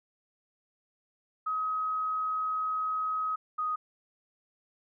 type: tone pair in turn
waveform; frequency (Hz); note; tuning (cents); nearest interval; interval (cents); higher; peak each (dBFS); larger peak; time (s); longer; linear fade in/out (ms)
sine; 1268 / 1246.9; D#6 / D#6; +32 / +3; unison; 29; first; -28; neither; 1.46-3.36 / 3.58-3.76; first; 10
effects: none